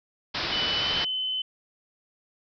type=low-pass noise; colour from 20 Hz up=white; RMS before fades=-30 dBFS; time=0.34-1.05 s; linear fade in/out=10 ms; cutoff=5200 Hz; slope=96 dB/octave
type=tone with pitch glide; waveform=sine; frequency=2989 to 3041 Hz; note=F#7 to F#7; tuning=+17 to +47 cents; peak=-26 dBFS; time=0.52-1.42 s; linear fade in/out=5 ms; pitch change=+30 cents; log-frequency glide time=0.77-0.83 s
effects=none